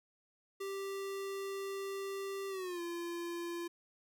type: tone with pitch glide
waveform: square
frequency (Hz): 392 to 343.2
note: G4 to F4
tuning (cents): 0 to -30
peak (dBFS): -39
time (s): 0.6-3.68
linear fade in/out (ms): 10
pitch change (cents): -230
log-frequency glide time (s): 2.49-2.81
effects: none